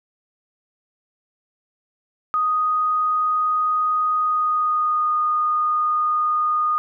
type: tone with pitch glide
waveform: sine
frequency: 1244.5 to 1228.8 Hz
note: D#6 to D#6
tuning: 0 to -22 cents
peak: -17 dBFS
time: 2.34-6.78 s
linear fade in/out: 0 ms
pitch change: -22 cents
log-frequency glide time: 4.17-5.16 s
effects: none